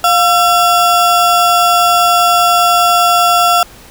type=ring-modulated tone; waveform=square; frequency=1025 Hz; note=C6; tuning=36 cents flat; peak=-5 dBFS; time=0.04-3.63 s; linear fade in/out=2 ms; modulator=320 Hz; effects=pink hiss -38 dBFS RMS until 3.9 s